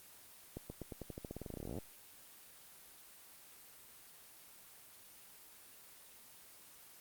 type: accelerating click train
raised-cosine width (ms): 2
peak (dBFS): -30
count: 27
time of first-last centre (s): 0.57-1.786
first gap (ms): 130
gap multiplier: 0.9
effects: white hiss -58 dBFS RMS until 7 s + Opus 24 kbps